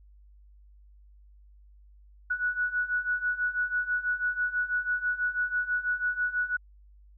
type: beating tone pair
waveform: sine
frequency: 1468 / 1474.1 Hz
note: F#6 / F#6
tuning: -14 / -7 cents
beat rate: 6.1 Hz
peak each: -31 / -28 dBFS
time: 2.3-6.57 s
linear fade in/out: 10 ms
effects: added 50 Hz sine -52 dBFS peak until 7.17 s